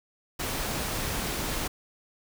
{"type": "noise", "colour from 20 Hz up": "pink", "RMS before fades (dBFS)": -31, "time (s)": [0.39, 1.68], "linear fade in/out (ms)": 10, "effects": []}